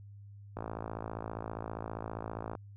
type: click train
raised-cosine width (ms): 1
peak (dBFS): -24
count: 110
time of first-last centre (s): 0.57-2.552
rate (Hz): 55
effects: added 101 Hz sine -48 dBFS peak until 2.76 s